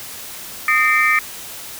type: tone cluster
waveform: sine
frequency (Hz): 1238 / 1818 / 2092 / 2320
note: D#6 / A#6 / C7 / D7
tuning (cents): -9 / -44 / -1 / -22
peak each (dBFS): -18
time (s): 0.68-1.19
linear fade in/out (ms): 2
effects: white hiss -33 dBFS RMS until 1.79 s